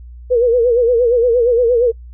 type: tone with vibrato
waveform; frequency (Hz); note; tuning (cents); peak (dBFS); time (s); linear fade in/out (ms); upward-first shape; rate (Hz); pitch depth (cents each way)
sine; 478.5; A#4; +45; -9; 0.3-1.92; 20; sine; 8.6; 90
effects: noise-tail reverb RT60 0.1 s tail -25 dB re dry + added 60 Hz sine -32 dBFS peak until 2.13 s